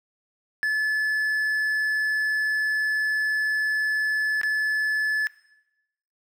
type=tone with dropouts; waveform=triangle; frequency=1727 Hz; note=A6; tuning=33 cents flat; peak=-19 dBFS; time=0.63-5.27 s; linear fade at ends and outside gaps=0 ms; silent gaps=4.414-4.433 s; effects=noise-tail reverb RT60 0.9 s tail -18 dB re dry